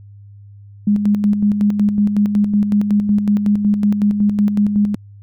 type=tone with tremolo; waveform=sine; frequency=206.1 Hz; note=G#3; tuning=13 cents flat; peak=-10 dBFS; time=0.87-4.95 s; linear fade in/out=5 ms; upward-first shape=square; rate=5.4 Hz; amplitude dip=50%; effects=added 101 Hz sine -37 dBFS peak until 5.22 s